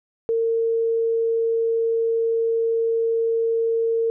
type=tone; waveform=sine; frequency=456.3 Hz; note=A#4; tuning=37 cents flat; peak=-18 dBFS; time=0.29-4.1 s; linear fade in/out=0 ms; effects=none